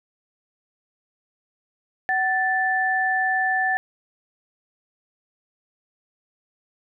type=tone pair together; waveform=sine; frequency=752.9 / 1760 Hz; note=F#5 / A6; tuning=+30 / 0 cents; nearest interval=octave + minor third; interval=1470 cents; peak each=-23 / -21 dBFS; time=2.09-3.77 s; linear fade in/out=0 ms; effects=none